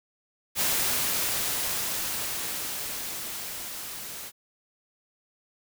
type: noise with level ramp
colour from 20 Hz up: white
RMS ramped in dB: -25 to -39 dBFS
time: 0.55-4.32 s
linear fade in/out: 50 ms
effects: none